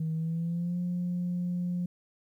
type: tone with pitch glide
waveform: sine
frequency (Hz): 159.7 to 177.2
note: D#3 to F3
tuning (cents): +45 to +25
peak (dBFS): -27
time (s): 0-1.86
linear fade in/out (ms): 5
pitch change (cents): +180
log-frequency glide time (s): 0.13-0.78
effects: tanh soft clip ceiling -25 dBFS + 11-bit